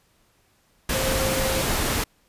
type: tone in noise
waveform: sine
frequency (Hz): 529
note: C5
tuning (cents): +19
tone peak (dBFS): -26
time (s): 0.94-1.62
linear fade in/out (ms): 5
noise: pink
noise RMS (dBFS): -24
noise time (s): 0.89-2.04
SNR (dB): -5
effects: pink hiss -63 dBFS RMS until 2.28 s + resampled to 32000 Hz